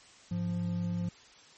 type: tone pair together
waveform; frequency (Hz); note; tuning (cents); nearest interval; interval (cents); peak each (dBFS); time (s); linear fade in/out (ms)
triangle; 103.46 / 174.5; G#2 / F3; -6 / -1; major sixth; 905; -34 / -29; 0.31-1.09; 5
effects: white hiss -56 dBFS RMS until 1.57 s + MP3 32 kbps